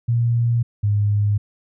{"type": "tone pair in turn", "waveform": "sine", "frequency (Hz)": [118, 103.29], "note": ["A#2", "G#2"], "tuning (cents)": [22, -9], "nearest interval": "major second", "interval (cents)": 231, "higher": "first", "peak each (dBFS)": [-15, -15], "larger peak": "neither", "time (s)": [[0.08, 0.63], [0.83, 1.38]], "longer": "neither", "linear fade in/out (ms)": 10, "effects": []}